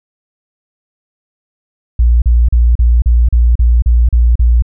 sine tone bursts, 58.9 Hz, A#1, 19 cents sharp, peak -5 dBFS, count 10, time 1.99-4.623 s, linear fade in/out 5 ms, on 230 ms, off 37 ms, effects none

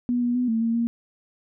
sine tone with pitch steps, 243.9 / 241.6 / 248.7 / 225.3 / 229.2 / 233.5 Hz, B3 / B3 / B3 / A3 / A#3 / A#3, -21 / -38 / +12 / +41 / -29 / +3 cents, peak -20 dBFS, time 0.09-0.87 s, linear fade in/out 0 ms, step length 130 ms, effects none

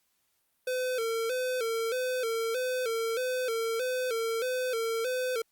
square tone with vibrato, 480.2 Hz, B4, 49 cents flat, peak -29 dBFS, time 0.67-5.42 s, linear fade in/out 5 ms, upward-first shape square, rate 1.6 Hz, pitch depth 96 cents each way, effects white hiss -74 dBFS RMS until 5.51 s + Opus 48 kbps

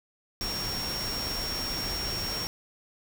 sine tone in noise, 5540 Hz, F8, 15 cents flat, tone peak -32 dBFS, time 0.41-2.47 s, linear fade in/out 0 ms, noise pink, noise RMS -35 dBFS, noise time 0.41-2.47 s, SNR 0 dB, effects none

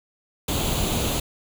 pink noise with comb filter, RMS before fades -24 dBFS, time 0.48-1.2 s, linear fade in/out 5 ms, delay 0.28 ms, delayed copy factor +0.6, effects none

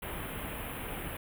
pink band-stop noise, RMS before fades -39 dBFS, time 0.02-1.17 s, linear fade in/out 5 ms, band 3200 to 9700 Hz, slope 48 dB/octave, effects none

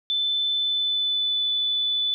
sine tone with pitch glide, 3520 to 3486 Hz, A7 to A7, 0 to -17 cents, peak -21 dBFS, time 0.1-2.14 s, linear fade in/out 0 ms, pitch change -17 cents, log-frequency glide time 0.52-1.47 s, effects none

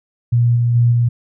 sine tone with level steps, 119.3 Hz, A#2, 41 cents sharp, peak -10 / -12 / -9 / -11 dBFS, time 0.32-1.09 s, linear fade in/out 10 ms, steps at 0.55 / 0.74 / 0.91 s, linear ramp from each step 20 ms, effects none

